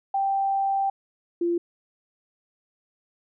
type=tone pair in turn; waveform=sine; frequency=784 / 344.1 Hz; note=G5 / F4; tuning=0 / -26 cents; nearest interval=octave + major second; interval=1426 cents; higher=first; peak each=-21 dBFS; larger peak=neither; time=0.14-0.9 / 1.41-1.58 s; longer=first; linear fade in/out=5 ms; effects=none